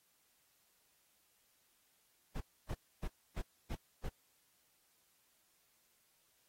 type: noise bursts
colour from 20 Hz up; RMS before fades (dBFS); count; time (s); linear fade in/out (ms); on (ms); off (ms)
brown; -39; 6; 2.35-4.092; 10; 57; 280
effects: white hiss -74 dBFS RMS until 6.48 s + AAC 48 kbps